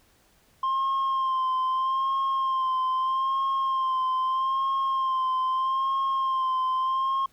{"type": "tone with vibrato", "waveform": "sine", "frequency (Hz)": 1056, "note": "C6", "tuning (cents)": 16, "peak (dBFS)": -20, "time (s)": [0.63, 7.26], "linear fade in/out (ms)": 5, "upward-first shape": "sine", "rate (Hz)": 0.79, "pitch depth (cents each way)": 34, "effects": ["tanh soft clip ceiling -22 dBFS", "pink hiss -62 dBFS RMS until 7.32 s"]}